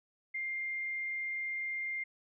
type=tone; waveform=sine; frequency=2108 Hz; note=C7; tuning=12 cents sharp; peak=-34 dBFS; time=0.34-2.04 s; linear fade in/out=10 ms; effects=none